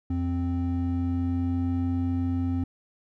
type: tone pair together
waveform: triangle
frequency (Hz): 87.3 / 261.6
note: F2 / C4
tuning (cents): 0 / 0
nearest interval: octave + perfect fifth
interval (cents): 1900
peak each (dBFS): -25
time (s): 0.1-2.64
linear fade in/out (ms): 5
effects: none